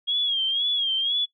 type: tone with vibrato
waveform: sine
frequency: 3272 Hz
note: G#7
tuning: 26 cents flat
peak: -21 dBFS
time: 0.07-1.26 s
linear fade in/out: 20 ms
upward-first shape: sine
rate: 2 Hz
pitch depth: 84 cents each way
effects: noise-tail reverb RT60 0.1 s tail -22 dB re dry